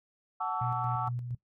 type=chord; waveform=sine; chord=F# minor seventh; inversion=none; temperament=equal with one note detuned; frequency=740 / 880 / 1137.9 / 1318.5 Hz; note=F#5 / A5 / C#6 / E6; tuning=0 / 0 / +45 / 0 cents; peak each=-35 dBFS; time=0.4-1.09 s; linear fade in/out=10 ms
type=tone with tremolo; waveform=sine; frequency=121.9 Hz; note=B2; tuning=22 cents flat; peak=-31 dBFS; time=0.61-1.35 s; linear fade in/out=5 ms; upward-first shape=square; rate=4.3 Hz; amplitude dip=45%
effects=noise-tail reverb RT60 0.1 s tail -19 dB re dry + tanh soft clip ceiling -17 dBFS